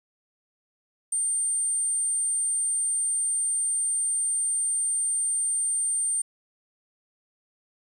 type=tone; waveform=sine; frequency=8870 Hz; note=C#9; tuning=in tune; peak=-23 dBFS; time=1.12-6.22 s; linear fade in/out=5 ms; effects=9-bit